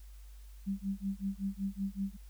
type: tone with tremolo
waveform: sine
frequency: 196 Hz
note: G3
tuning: in tune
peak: -30 dBFS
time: 0.66-2.17 s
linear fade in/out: 20 ms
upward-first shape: sine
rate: 5.3 Hz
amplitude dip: 100%
effects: added 50 Hz sine -48 dBFS peak until 2.29 s + white hiss -65 dBFS RMS until 2.29 s